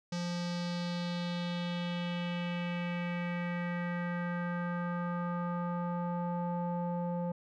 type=tone with low-pass filter sweep; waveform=square; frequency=174.61 Hz; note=F3; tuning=in tune; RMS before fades=-35 dBFS; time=0.12-7.32 s; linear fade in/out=5 ms; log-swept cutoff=5500 to 720 Hz; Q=2.9; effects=none